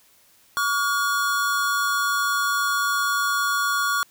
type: tone pair together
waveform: square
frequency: 1135 / 1427.4 Hz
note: C#6 / F6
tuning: +41 / +37 cents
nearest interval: major third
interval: 396 cents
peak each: -24 dBFS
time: 0.57-4.03 s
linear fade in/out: 0 ms
effects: white hiss -57 dBFS RMS until 4.1 s